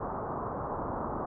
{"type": "low-pass noise", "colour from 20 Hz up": "white", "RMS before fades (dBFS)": -35, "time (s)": [0, 1.26], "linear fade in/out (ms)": 10, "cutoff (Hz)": 1200, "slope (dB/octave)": 48, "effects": []}